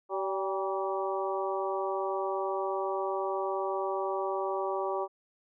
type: harmonic tone with a mistuned harmonic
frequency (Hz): 191.9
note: G3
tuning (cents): -37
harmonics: 2 / 3 / 4 / 5 / 6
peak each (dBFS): -33 / -35 / -36 / -37 / -38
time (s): 0.09-5.08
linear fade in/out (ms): 50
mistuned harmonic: 4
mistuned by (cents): +50
effects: none